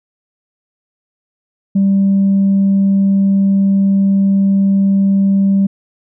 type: tone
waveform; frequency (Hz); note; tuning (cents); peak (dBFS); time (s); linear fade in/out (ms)
sine; 196; G3; 0; -7; 1.75-5.67; 10
effects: tanh soft clip ceiling -6 dBFS